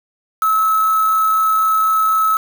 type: tone with quantisation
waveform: sine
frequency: 1298 Hz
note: E6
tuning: 27 cents flat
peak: -12 dBFS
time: 0.42-2.37 s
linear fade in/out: 2 ms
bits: 4
effects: none